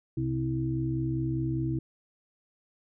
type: harmonic tone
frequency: 65 Hz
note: C2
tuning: 11 cents flat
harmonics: 1 / 2 / 4 / 5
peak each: -40 / -29 / -39 / -31 dBFS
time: 0.17-1.79 s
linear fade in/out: 5 ms
effects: none